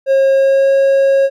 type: tone with pitch glide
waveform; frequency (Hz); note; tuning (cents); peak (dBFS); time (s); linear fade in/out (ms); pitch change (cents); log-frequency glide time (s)
triangle; 540 to 545.3; C#5 to C#5; -45 to -29; -6; 0.06-1.3; 50; +16; 0.33-0.72
effects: none

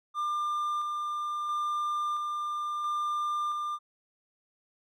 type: tone with tremolo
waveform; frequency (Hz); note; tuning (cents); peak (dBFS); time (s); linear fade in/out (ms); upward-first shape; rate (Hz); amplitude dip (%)
triangle; 1197; D6; +33; -26; 0.14-3.79; 50; square; 0.74; 25
effects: none

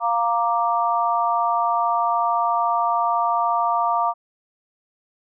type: chord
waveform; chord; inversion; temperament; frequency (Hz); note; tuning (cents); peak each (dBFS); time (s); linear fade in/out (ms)
sine; Bb major; second; equal; 698.5 / 932.3 / 1174.7; F5 / Bb5 / D6; 0 / 0 / 0; -22; 0-4.14; 50
effects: none

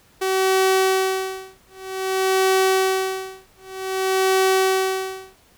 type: tone with tremolo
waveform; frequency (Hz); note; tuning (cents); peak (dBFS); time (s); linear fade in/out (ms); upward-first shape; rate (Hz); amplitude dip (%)
sawtooth; 380; F#4; +46; -11; 0.21-5.38; 10; sine; 0.53; 100
effects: pink hiss -55 dBFS RMS until 5.57 s

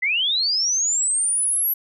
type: linear sweep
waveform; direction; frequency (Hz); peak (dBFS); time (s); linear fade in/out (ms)
sine; up; 1960 to 11840; -18; 0.02-1.74; 10
effects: none

